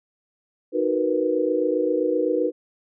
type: chord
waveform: sine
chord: B major seventh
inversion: first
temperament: equal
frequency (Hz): 311.1 / 370 / 466.2 / 493.9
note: D#4 / F#4 / A#4 / B4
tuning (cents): 0 / 0 / 0 / 0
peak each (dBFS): -25 / -26 / -26 / -23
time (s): 0.72-2.52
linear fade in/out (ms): 50
effects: none